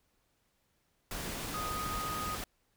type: tone in noise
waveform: sine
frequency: 1244.5 Hz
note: D#6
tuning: in tune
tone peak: -36 dBFS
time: 1.54-2.35 s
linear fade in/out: 2 ms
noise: pink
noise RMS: -39 dBFS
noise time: 1.11-2.44 s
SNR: 0 dB
effects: pink hiss -75 dBFS RMS until 2.76 s